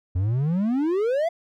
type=exponential sweep; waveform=triangle; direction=up; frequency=86 to 698.5 Hz; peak=-18 dBFS; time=0.15-1.29 s; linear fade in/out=10 ms; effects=none